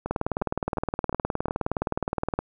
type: two click trains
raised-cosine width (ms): 1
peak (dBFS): -11 / -16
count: 45 / 5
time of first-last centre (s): 0.11-2.39 / 0.06-1.483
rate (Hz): 19.3 / 2.81
effects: none